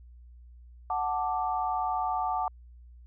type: chord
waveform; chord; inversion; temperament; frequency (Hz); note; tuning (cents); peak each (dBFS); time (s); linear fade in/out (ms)
sine; D major; first; equal; 740 / 880 / 1174.7; F#5 / A5 / D6; 0 / 0 / 0; -30 / -31 / -33; 0.9-2.48; 2
effects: added 60 Hz sine -48 dBFS peak until 3.06 s